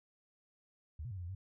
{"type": "tone with pitch steps", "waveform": "sine", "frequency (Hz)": [76.7, 122.6, 97.1, 89.4, 86.1, 95.4], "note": ["D#2", "B2", "G2", "F2", "F2", "G2"], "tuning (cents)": [-24, -12, -16, 41, -24, -47], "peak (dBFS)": -40, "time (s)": [0.99, 1.35], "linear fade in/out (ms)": 5, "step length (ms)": 60, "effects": []}